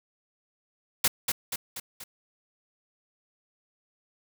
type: noise with echo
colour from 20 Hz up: white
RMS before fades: -22 dBFS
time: 1.04-1.08 s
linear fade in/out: 5 ms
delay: 240 ms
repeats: 4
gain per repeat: -5 dB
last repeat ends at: 2.04 s
effects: none